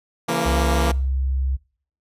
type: chord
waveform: 10% pulse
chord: A# diminished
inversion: first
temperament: equal with one note detuned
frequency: 138.59 / 168.18 / 233.1 Hz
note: C#3 / E3 / A#3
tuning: 0 / +35 / 0 cents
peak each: -20 / -15 / -15 dBFS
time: 0.28-0.92 s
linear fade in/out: 10 ms
type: tone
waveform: sine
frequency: 66.2 Hz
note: C2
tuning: 21 cents sharp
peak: -19 dBFS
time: 0.45-1.57 s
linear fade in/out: 20 ms
effects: noise-tail reverb RT60 0.5 s tail -23 dB re dry + resampled to 32000 Hz